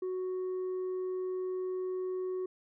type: tone with tanh clipping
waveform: triangle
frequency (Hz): 370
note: F#4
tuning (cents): 0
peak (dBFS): -33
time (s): 0.02-2.46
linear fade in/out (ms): 5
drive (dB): 7
effects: none